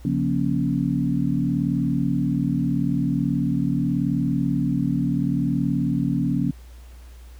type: tone cluster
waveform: sine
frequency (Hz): 139.6 / 177.9 / 238.4 / 279.2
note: C#3 / F3 / A#3 / C#4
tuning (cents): +13 / +32 / +39 / +13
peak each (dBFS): -25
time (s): 0.05-6.51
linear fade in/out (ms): 2
effects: added 60 Hz sine -40 dBFS peak until 7.39 s + pink hiss -54 dBFS RMS until 7.39 s